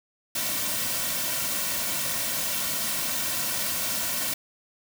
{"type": "noise with comb filter", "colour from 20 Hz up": "white", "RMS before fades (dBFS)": -28, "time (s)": [0.35, 4.34], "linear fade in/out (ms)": 5, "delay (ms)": 2.4, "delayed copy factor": -0.65, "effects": []}